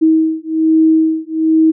sine beating tone pair, 318.3 / 319.5 Hz, D#4 / D#4, +39 / +46 cents, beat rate 1.2 Hz, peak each -12 dBFS, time 0.01-1.72 s, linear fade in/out 20 ms, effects none

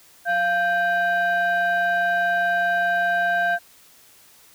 sine tone pair together, 694.9 / 1570 Hz, F5 / G6, -9 / +2 cents, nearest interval octave + major second, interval 1411 cents, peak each -19 dBFS, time 0.25-3.59 s, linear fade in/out 50 ms, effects tanh soft clip ceiling -15 dBFS + white hiss -52 dBFS RMS until 4.54 s

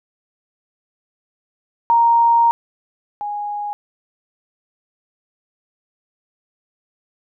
sine tone pair in turn, 932.3 / 826.5 Hz, A#5 / G#5, 0 / -9 cents, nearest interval major second, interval 209 cents, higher first, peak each -10 / -22 dBFS, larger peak first, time 1.9-2.51 / 3.21-3.73 s, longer first, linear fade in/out 0 ms, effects none

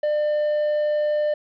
triangle tone, 599 Hz, D5, 34 cents sharp, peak -17 dBFS, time 0.03-1.34 s, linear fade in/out 5 ms, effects resampled to 11025 Hz + 9-bit

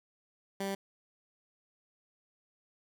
15% pulse tone, 196 Hz, G3, in tune, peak -27 dBFS, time 0.6-0.75 s, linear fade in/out 5 ms, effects none

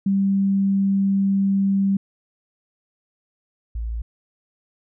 sine tone pair in turn, 196 / 56.45 Hz, G3 / A1, 0 / +45 cents, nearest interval octave + minor seventh, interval 2155 cents, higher first, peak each -16 / -24 dBFS, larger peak first, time 0.06-1.97 / 3.75-4.02 s, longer first, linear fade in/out 5 ms, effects none

